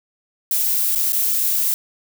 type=noise with dropouts; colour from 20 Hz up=violet; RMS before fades=-19 dBFS; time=0.51-1.74 s; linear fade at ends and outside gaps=1 ms; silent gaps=0.95-0.957 / 1.122-1.13 s; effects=none